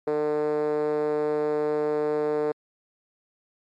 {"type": "tone with band-pass filter", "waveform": "5% pulse", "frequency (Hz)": 150.4, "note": "D3", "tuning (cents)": 42, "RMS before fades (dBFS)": -25, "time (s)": [0.07, 2.52], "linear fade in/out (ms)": 5, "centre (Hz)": 430, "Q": 4.3, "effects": ["MP3 64 kbps"]}